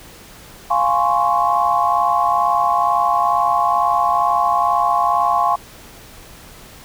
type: chord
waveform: sine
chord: Db major seventh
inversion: first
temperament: equal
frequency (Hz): 698.5 / 830.6 / 1046.5 / 1108.7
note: F5 / Ab5 / C6 / Db6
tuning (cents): 0 / 0 / 0 / 0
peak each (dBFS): -19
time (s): 0.7-5.56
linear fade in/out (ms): 10
effects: pink hiss -41 dBFS RMS until 6.84 s